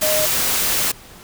sine tone in noise, 617 Hz, D#5, 15 cents flat, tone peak -19 dBFS, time 0.02-0.26 s, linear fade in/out 10 ms, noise white, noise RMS -19 dBFS, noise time 0.01-0.92 s, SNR -3 dB, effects pink hiss -42 dBFS RMS until 1.23 s

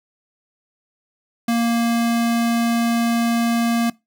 square tone, 233.1 Hz, A#3, in tune, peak -17 dBFS, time 1.48-3.9 s, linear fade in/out 5 ms, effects noise-tail reverb RT60 0.2 s tail -21 dB re dry

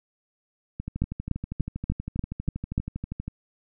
two click trains, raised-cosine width 5 ms, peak -19 / -12 dBFS, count 32 / 7, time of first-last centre 0.8-3.28 / 1.02-2.78 s, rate 12.5 / 3.41 Hz, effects none

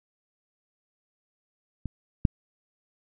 clicks, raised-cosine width 5 ms, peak -20 / -6 dBFS, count 2, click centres 1.857 / 2.252 s, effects none

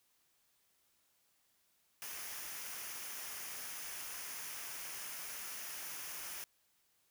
white noise with comb filter, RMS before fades -45 dBFS, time 2.02-6.44 s, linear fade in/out 0 ms, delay 0.25 ms, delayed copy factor -0.5, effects white hiss -75 dBFS RMS until 7.1 s

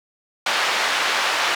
pink band-pass noise, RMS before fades -21 dBFS, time 0.46-1.55 s, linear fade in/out 5 ms, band 930 to 4000 Hz, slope 12 dB/octave, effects none

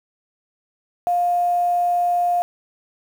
sine tone with quantisation, 705 Hz, F5, 16 cents sharp, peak -16 dBFS, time 1.07-2.42 s, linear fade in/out 0 ms, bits 7, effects none

